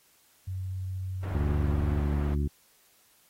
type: tone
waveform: sine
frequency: 93.6 Hz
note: F#2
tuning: 20 cents sharp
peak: -31 dBFS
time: 0.47-2.01 s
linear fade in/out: 10 ms
type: low-pass noise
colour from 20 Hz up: pink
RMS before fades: -39 dBFS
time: 1.23-2.34 s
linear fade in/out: 0 ms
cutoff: 1400 Hz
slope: 12 dB/octave
type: harmonic tone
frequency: 72.4 Hz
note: D2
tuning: 24 cents flat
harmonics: 1 / 2 / 3 / 4 / 5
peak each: -26 / -32 / -36 / -38 / -40 dBFS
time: 1.34-2.48 s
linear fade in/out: 10 ms
effects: white hiss -63 dBFS RMS until 3.29 s + AAC 48 kbps